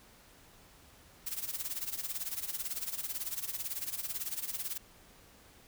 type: noise with tremolo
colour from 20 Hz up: blue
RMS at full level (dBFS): -35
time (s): 1.26-4.78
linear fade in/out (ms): 10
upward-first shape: sine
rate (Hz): 18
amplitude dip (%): 80
effects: pink hiss -59 dBFS RMS until 5.67 s